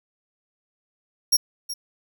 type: tone with echo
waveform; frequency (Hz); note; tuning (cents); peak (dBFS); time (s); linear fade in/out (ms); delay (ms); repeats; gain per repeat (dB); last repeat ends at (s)
sawtooth; 5588; F8; 0; -12; 1.32-1.37; 10; 370; 1; -14; 1.74
effects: none